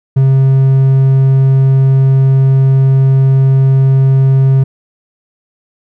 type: tone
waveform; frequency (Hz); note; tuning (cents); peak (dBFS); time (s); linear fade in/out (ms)
triangle; 134.1; C3; +43; -3; 0.16-4.64; 10
effects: none